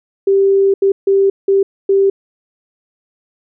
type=tone bursts at uneven times; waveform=sine; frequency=392 Hz; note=G4; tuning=in tune; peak=-8 dBFS; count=5; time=0.27-0.74 / 0.82-0.92 / 1.07-1.3 / 1.48-1.63 / 1.89-2.1 s; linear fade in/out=5 ms; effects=none